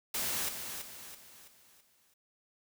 white noise with echo, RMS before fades -34 dBFS, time 0.14-0.49 s, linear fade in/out 5 ms, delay 330 ms, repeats 5, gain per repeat -7 dB, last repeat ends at 2.14 s, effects none

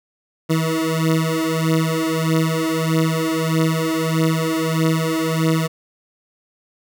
20% pulse beating tone pair, 160.1 / 161.7 Hz, D#3 / E3, +50 / -33 cents, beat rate 1.6 Hz, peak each -15 dBFS, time 0.49-5.68 s, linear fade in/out 20 ms, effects none

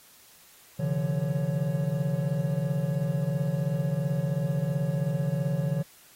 triangle tone cluster, 132 / 147.6 / 170.5 / 557 Hz, C3 / D3 / F3 / C#5, +16 / +9 / -41 / +8 cents, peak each -30 / -26 / -28 / -34 dBFS, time 0.79-5.83 s, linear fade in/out 10 ms, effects white hiss -55 dBFS RMS until 6.15 s + AAC 48 kbps

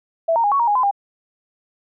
sine tone with pitch steps, 660 / 924 / 821 / 1114 / 941 / 826 / 1017 / 803 Hz, E5 / A#5 / G#5 / C#6 / A#5 / G#5 / C6 / G5, +2 / -16 / -20 / +8 / +16 / -10 / -50 / +41 cents, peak -14 dBFS, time 0.28-0.912 s, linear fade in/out 10 ms, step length 79 ms, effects none

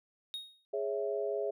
triangle tone with exponential decay, 3739 Hz, A#7, 4 cents sharp, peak -33 dBFS, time 0.34-0.65 s, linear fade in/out 0 ms, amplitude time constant 67 ms
sine chord, C# minor, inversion second, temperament equal, 415.3 / 554.4 / 659.3 Hz, G#4 / C#5 / E5, 0 / 0 / 0 cents, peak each -34 / -37 / -37 dBFS, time 0.73-1.51 s, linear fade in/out 10 ms
effects none

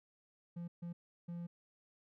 triangle tone bursts at uneven times, 172 Hz, F3, 26 cents flat, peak -39 dBFS, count 3, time 0.56-0.68 / 0.82-0.93 / 1.28-1.47 s, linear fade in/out 10 ms, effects none

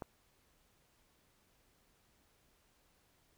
click, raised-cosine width 1 ms, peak -27 dBFS, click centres 0.022 s, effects pink hiss -72 dBFS RMS until 3.37 s

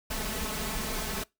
pink noise with comb filter, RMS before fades -33 dBFS, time 0.1-1.24 s, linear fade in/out 10 ms, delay 4.6 ms, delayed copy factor +0.95, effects noise-tail reverb RT60 0.2 s tail -23 dB re dry

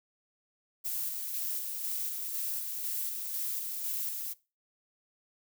violet noise with tremolo, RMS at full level -34 dBFS, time 0.84-4.34 s, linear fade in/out 20 ms, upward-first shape square, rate 2 Hz, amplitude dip 30%, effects noise-tail reverb RT60 0.3 s tail -21 dB re dry

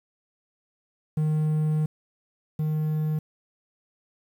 triangle tone pair in turn, 154.2 / 154.2 Hz, D#3 / D#3, -15 / -15 cents, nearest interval unison, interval 0 cents, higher neither, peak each -19 / -21 dBFS, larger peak first, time 1.17-1.86 / 2.59-3.19 s, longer first, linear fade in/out 5 ms, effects 9-bit

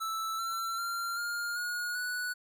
square tone with pitch steps, 1318.5 / 1348.5 / 1379.3 / 1410.7 / 1442.8 / 1475.7 Hz, E6 / E6 / F6 / F6 / F#6 / F#6, 0 / +39 / -22 / +17 / -44 / -5 cents, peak -33 dBFS, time 0-2.34 s, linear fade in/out 20 ms, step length 390 ms, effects none

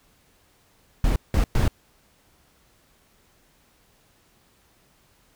brown noise bursts at uneven times, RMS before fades -19 dBFS, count 3, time 1.04-1.16 / 1.34-1.44 / 1.55-1.68 s, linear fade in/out 2 ms, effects pink hiss -61 dBFS RMS until 5.35 s

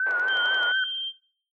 sine tone with vibrato, 1493 Hz, F#6, 15 cents sharp, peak -22 dBFS, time 0-0.84 s, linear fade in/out 2 ms, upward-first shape triangle, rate 4.2 Hz, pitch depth 77 cents each way
white band-pass noise, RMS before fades -37 dBFS, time 0.06-0.72 s, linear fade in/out 2 ms, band 420 to 1500 Hz, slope 24 dB/octave
click train, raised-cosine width 0.2 ms, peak -27 dBFS, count 7, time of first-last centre 0.11-0.632 s, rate 11.5 Hz
sine tone with pitch glide, 3136 to 3158 Hz, G7 to G7, 0 to +12 cents, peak -27 dBFS, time 0.27-1.13 s, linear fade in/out 50 ms, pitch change +12 cents, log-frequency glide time 0.48-0.8 s
effects noise-tail reverb RT60 0.5 s tail -17 dB re dry

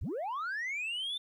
sine linear sweep, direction up, 34.65 to 3592 Hz, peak -31 dBFS, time 0.01-1.18 s, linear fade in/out 10 ms, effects tanh soft clip ceiling -32 dBFS + 12-bit

